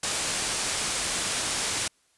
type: low-pass noise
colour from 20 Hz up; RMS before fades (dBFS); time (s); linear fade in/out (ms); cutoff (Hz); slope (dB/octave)
white; -29; 0.03-1.88; 5; 10000; 48
effects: white hiss -66 dBFS RMS until 2.17 s + resampled to 24000 Hz